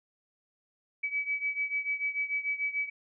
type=beating tone pair; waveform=sine; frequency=2284 / 2290.8 Hz; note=D7 / D7; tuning=-49 / -44 cents; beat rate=6.8 Hz; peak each=-31 / -34 dBFS; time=1.03-2.9 s; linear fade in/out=10 ms; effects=none